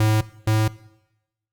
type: tone pair in turn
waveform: square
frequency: 108.4 / 108.84 Hz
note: A2 / A2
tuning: -25 / -18 cents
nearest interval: unison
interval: 7 cents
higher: second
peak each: -16 / -17 dBFS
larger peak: first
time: 0-0.21 / 0.47-0.68 s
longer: neither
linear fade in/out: 5 ms
effects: noise-tail reverb RT60 0.9 s tail -19 dB re dry + Opus 48 kbps